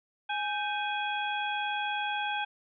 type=harmonic tone with a mistuned harmonic; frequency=830.6 Hz; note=G#5; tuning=in tune; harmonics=1 / 2 / 3 / 4; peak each=-32 / -35 / -37 / -38 dBFS; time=0.29-2.45 s; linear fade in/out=10 ms; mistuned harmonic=2; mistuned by=-110 cents; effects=none